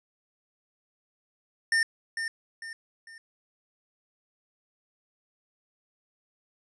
square tone with echo, 1812 Hz, A#6, 50 cents flat, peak -22 dBFS, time 1.72-1.83 s, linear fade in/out 2 ms, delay 450 ms, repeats 3, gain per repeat -8 dB, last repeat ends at 3.18 s, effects resampled to 22050 Hz

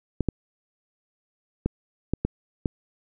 clicks, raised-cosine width 3 ms, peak -10 dBFS, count 6, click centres 0.207 / 0.287 / 1.66 / 2.136 / 2.25 / 2.658 s, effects none

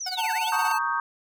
sine linear two-way sweep, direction down then up, 6220 to 1434 to 3658 Hz, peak -30 dBFS, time 0-0.49 s, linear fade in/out 10 ms, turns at 0.32 s
sawtooth tone with tremolo, 740 Hz, F#5, in tune, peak -25 dBFS, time 0.06-0.72 s, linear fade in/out 5 ms, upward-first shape sine, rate 17 Hz, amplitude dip 85%
square tone with vibrato, 889 Hz, A5, 18 cents sharp, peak -26 dBFS, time 0.17-0.79 s, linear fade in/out 20 ms, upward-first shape sine, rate 9.8 Hz, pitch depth 30 cents each way
sine chord, Eb dominant seventh, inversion second, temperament equal with one note detuned, 932.3 / 1114.5 / 1244.5 / 1568 Hz, Bb5 / Db6 / Eb6 / G6, 0 / +9 / 0 / 0 cents, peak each -29 dBFS, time 0.52-1 s, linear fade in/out 2 ms
effects none

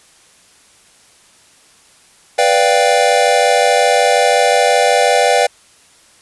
square chord, G dominant seventh, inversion first, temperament equal, 493.9 / 587.3 / 698.5 / 784 Hz, B4 / D5 / F5 / G5, 0 / 0 / 0 / 0 cents, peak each -16 dBFS, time 2.38-5.47 s, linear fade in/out 10 ms, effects white hiss -48 dBFS RMS until 6.21 s + resampled to 24000 Hz

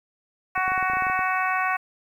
harmonic tone, 372.7 Hz, F#4, 13 cents sharp, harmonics 2 / 3 / 4 / 5 / 6 / 7, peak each -27 / -26 / -28 / -30 / -32 / -33 dBFS, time 0.55-1.77 s, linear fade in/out 10 ms
clicks, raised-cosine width 2 ms, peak -25 dBFS, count 12, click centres 0.578 / 0.679 / 0.719 / 0.778 / 0.827 / 0.899 / 0.935 / 0.97 / 1.023 / 1.068 / 1.099 / 1.192 s
effects 9-bit

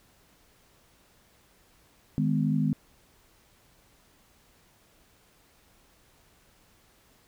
sine chord, G# minor, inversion second, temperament equal with one note detuned, 155.56 / 207.7 / 252 Hz, D#3 / G#3 / B3, 0 / 0 / +35 cents, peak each -26 / -28 / -28 dBFS, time 2.18-2.73 s, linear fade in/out 0 ms, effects pink hiss -62 dBFS RMS until 7.27 s

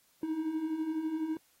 triangle beating tone pair, 306.4 / 318.4 Hz, D#4 / D#4, -27 / +40 cents, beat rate 12 Hz, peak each -37 / -30 dBFS, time 0.23-1.37 s, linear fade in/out 2 ms, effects white hiss -68 dBFS RMS until 1.6 s + AAC 48 kbps

